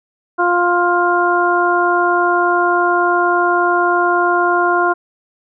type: harmonic tone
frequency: 351.3 Hz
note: F4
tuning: 10 cents sharp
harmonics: 1 / 2 / 3 / 4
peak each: -17 / -17 / -17 / -17 dBFS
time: 0.38-4.94 s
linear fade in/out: 20 ms
effects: none